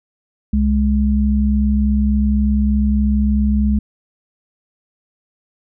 sine tone pair together, 66 / 209.4 Hz, C2 / G#3, +16 / +15 cents, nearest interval octave + minor sixth, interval 1999 cents, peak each -15 / -15 dBFS, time 0.53-3.79 s, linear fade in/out 5 ms, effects none

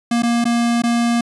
square tone with dropouts, 235.6 Hz, A#3, 19 cents sharp, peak -15 dBFS, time 0.11-1.21 s, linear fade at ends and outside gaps 5 ms, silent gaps 0.223-0.232 / 0.443-0.453 / 0.821-0.836 s, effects resampled to 24000 Hz

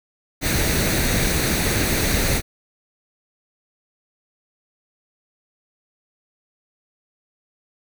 pink noise with comb filter, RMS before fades -20 dBFS, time 0.41-2.42 s, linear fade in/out 50 ms, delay 0.48 ms, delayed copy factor +0.5, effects none

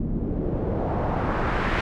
pink noise with low-pass filter sweep, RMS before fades -25 dBFS, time 0-1.81 s, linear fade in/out 5 ms, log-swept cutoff 230 to 2200 Hz, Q 1.4, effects none

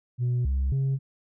sine tone with pitch steps, 123 / 66.7 / 135.2 Hz, B2 / C2 / C#3, -7 / +34 / -43 cents, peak -20 dBFS, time 0.18-0.99 s, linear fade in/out 50 ms, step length 270 ms, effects tanh soft clip ceiling -21 dBFS

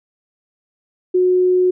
sine tone, 365.1 Hz, F#4, 23 cents flat, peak -11 dBFS, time 1.14-1.71 s, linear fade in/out 10 ms, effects none

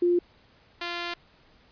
sine / 5% pulse tone pair in turn, 350.7 / 346.3 Hz, F4 / F4, +7 / -15 cents, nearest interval unison, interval 22 cents, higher first, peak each -19 dBFS, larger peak neither, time 0.02-0.19 / 0.81-1.14 s, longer second, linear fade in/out 5 ms, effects pink hiss -59 dBFS RMS until 1.71 s + resampled to 11025 Hz

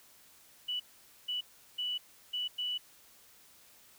sine tone bursts at uneven times, 2960 Hz, F#7, in tune, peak -32 dBFS, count 5, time 0.68-0.8 / 1.28-1.41 / 1.78-1.98 / 2.33-2.48 / 2.58-2.78 s, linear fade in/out 10 ms, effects white hiss -60 dBFS RMS until 3.98 s

